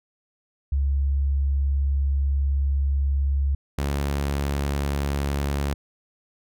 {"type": "tone pair in turn", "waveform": ["sine", "sawtooth"], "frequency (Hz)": [69.3, 70.63], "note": ["C#2", "C#2"], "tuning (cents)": [0, 33], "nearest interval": "unison", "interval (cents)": 33, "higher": "second", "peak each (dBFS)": -19, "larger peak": "neither", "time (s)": [[0.72, 3.55], [3.78, 5.74]], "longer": "first", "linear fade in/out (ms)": 5, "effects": []}